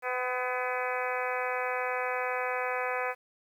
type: harmonic tone with a mistuned harmonic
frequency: 251.8 Hz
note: B3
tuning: 34 cents sharp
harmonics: 2 / 3 / 4 / 5 / 6 / 7 / 8 / 9 / 10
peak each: -34 / -36 / -37 / -38 / -39 / -39 / -40 / -41 / -41 dBFS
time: 0.02-3.15 s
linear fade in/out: 50 ms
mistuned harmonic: 7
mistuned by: -40 cents
effects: 10-bit